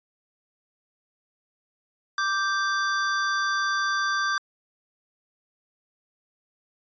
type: tone pair together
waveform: square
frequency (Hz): 1175.5 / 1570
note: D6 / G6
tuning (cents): +1 / +2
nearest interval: perfect fourth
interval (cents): 501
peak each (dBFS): -27 / -26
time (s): 2.18-4.38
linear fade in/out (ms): 2
effects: resampled to 16000 Hz